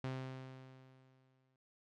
sawtooth tone with exponential decay, 130.81 Hz, C3, in tune, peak -34 dBFS, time 0.04-1.56 s, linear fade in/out 2 ms, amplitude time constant 330 ms, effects low-pass 4000 Hz 12 dB/octave

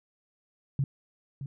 sine tone with echo, 137.3 Hz, C#3, 16 cents flat, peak -23 dBFS, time 0.79-0.84 s, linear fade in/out 2 ms, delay 620 ms, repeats 1, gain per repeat -11 dB, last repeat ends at 1.46 s, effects none

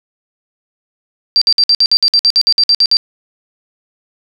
sine tone bursts, 4699 Hz, D8, in tune, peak -6 dBFS, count 15, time 1.36-2.969 s, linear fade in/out 0 ms, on 55 ms, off 56 ms, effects none

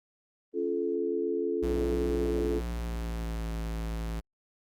sine chord, Db augmented, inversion none, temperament just, 277.2 / 346.5 / 433.1 Hz, Db4 / F4 / A4, 0 / -14 / -27 cents, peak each -35 / -31 / -30 dBFS, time 0.53-2.62 s, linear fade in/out 50 ms
square tone with pitch glide, 60.5 to 55.48 Hz, B1 to A1, -35 to +15 cents, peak -32 dBFS, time 1.62-4.21 s, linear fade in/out 20 ms, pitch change -150 cents, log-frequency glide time 2.14-3.47 s
effects Opus 24 kbps

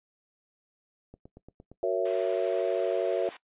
click train, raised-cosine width 2 ms, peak -34 dBFS, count 7, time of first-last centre 1.14-1.831 s, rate 8.68 Hz
sine chord, F# dominant seventh, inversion none, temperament just, 370 / 462.5 / 555 / 666 Hz, F#4 / A#4 / C#5 / E5, 0 / -14 / +2 / +18 cents, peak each -30 dBFS, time 1.83-3.29 s, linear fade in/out 2 ms
white band-pass noise, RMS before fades -48 dBFS, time 2.05-3.37 s, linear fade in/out 5 ms, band 450 to 2900 Hz, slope 12 dB/octave
effects noise-tail reverb RT60 0.1 s tail -19 dB re dry + resampled to 8000 Hz

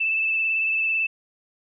sine tone with vibrato, 2637 Hz, E7, in tune, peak -20 dBFS, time 0-1.07 s, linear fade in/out 10 ms, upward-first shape triangle, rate 18 Hz, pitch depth 25 cents each way, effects none

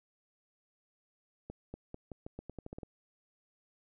accelerating click train, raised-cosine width 2 ms, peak -29 dBFS, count 12, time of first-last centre 1.5-2.832 s, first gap 240 ms, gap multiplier 0.85, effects none

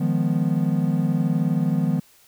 triangle chord, F half-diminished seventh, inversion third, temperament equal, 155.56 / 174.61 / 207.7 / 246.9 Hz, Eb3 / F3 / Ab3 / Cb4, 0 / 0 / 0 / 0 cents, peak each -21 / -21 / -25 / -24 dBFS, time 0-2 s, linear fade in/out 10 ms, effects white hiss -55 dBFS RMS until 2.27 s

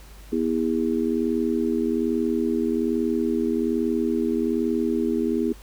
harmonic tone, 81.2 Hz, E2, 26 cents flat, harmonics 3 / 4 / 5, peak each -24 / -25 / -26 dBFS, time 0.32-5.53 s, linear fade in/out 10 ms, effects added 50 Hz sine -42 dBFS peak until 5.62 s + pink hiss -50 dBFS RMS until 5.62 s

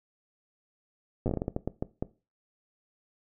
slowing click train, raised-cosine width 2 ms, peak -16 dBFS, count 13, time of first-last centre 1.26-2.025 s, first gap 8 ms, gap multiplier 1.34, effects noise-tail reverb RT60 0.3 s tail -18 dB re dry

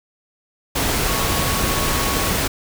sine tone in noise, 1108.7 Hz, C#6, in tune, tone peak -28 dBFS, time 1.07-2.32 s, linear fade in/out 10 ms, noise pink, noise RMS -20 dBFS, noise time 0.75-2.48 s, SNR -11 dB, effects none

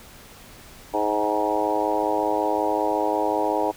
harmonic tone with a mistuned harmonic, 105.4 Hz, G#2, 26 cents sharp, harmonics 3 / 4 / 5 / 6 / 7 / 8 / 9, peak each -28 / -28 / -28 / -28 / -28 / -28 / -28 dBFS, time 0.93-3.72 s, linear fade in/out 20 ms, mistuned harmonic 7, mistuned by +37 cents, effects pink hiss -46 dBFS RMS until 3.76 s

